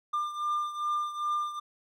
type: beating tone pair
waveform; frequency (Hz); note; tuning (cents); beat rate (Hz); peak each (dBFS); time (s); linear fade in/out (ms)
triangle; 1197 / 1199.5; D6 / D6; +33 / +36; 2.5; -28 / -33; 0.13-1.6; 10
effects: none